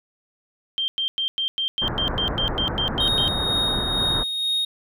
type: tone bursts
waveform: sine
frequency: 3163 Hz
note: G7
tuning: 15 cents sharp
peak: -21 dBFS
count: 13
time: 0.78-3.28 s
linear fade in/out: 0 ms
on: 100 ms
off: 100 ms
type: low-pass noise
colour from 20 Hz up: pink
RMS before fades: -27 dBFS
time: 1.81-4.24 s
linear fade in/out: 20 ms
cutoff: 1700 Hz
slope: 48 dB/octave
type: tone with tremolo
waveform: triangle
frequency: 3729 Hz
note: A#7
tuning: in tune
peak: -18 dBFS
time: 3-4.65 s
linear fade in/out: 5 ms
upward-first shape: sine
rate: 2.1 Hz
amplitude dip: 45%
effects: none

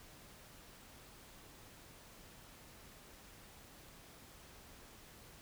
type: silence
effects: pink hiss -58 dBFS RMS until 5.41 s

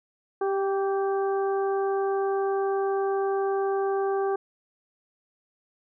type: harmonic tone with a mistuned harmonic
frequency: 392 Hz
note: G4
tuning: in tune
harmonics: 1 / 2 / 3 / 4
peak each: -24 / -30 / -36 / -41 dBFS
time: 0.41-4.36 s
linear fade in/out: 5 ms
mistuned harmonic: 3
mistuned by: -22 cents
effects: none

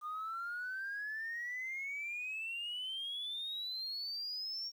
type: exponential sweep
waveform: sine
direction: up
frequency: 1207 to 5588 Hz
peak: -37 dBFS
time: 0.01-4.72 s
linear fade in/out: 50 ms
effects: tanh soft clip ceiling -34 dBFS + 11-bit

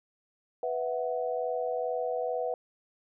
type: chord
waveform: sine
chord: B suspended fourth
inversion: none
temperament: just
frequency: 493.9 / 658.5 / 740.8 Hz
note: B4 / E5 / F#5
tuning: 0 / -2 / +2 cents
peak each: -31 / -34 / -35 dBFS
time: 0.63-2.54 s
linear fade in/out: 2 ms
effects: none

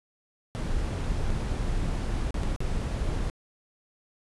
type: noise with dropouts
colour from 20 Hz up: brown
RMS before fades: -28 dBFS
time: 0.55-3.3 s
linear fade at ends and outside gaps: 0 ms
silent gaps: 1.299-1.303 / 2.307-2.343 / 2.434-2.438 / 2.562-2.605 s
effects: resampled to 24000 Hz

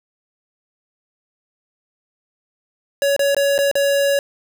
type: tone with dropouts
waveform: square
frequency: 561 Hz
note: C#5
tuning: 21 cents sharp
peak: -15 dBFS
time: 3.02-4.19 s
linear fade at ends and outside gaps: 1 ms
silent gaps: 3.164-3.193 / 3.347-3.366 / 3.58-3.588 / 3.714-3.754 s
effects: none

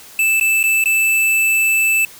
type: tone with dropouts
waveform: square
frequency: 2637 Hz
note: E7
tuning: in tune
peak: -13 dBFS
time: 0.19-2.05 s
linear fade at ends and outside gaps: 2 ms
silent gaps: 0.399-0.41 / 0.63-0.638 / 0.84-0.857 s
effects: white hiss -40 dBFS RMS until 2.19 s

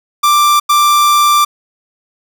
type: tone bursts at uneven times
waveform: 45% pulse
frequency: 1179 Hz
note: D6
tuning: 6 cents sharp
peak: -7 dBFS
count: 2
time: 0.23-0.6 / 0.69-1.45 s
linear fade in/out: 10 ms
effects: none

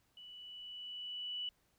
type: tone with level ramp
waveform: sine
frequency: 2960 Hz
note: F#7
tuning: in tune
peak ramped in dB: -51 to -37 dBFS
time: 0.17-1.49 s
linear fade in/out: 2 ms
effects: pink hiss -75 dBFS RMS until 1.78 s

